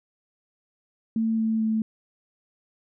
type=tone with pitch steps; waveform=sine; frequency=223.9 / 222 / 220.1 Hz; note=A3 / A3 / A3; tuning=+30 / +16 / +1 cents; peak=-21 dBFS; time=1.16-1.82 s; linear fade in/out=2 ms; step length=220 ms; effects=none